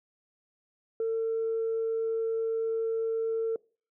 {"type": "tone", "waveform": "sine", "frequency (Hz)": 450.8, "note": "A4", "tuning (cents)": 42, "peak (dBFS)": -25, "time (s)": [1, 3.56], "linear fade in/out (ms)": 2, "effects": ["noise-tail reverb RT60 0.4 s tail -24 dB re dry", "tanh soft clip ceiling -23 dBFS"]}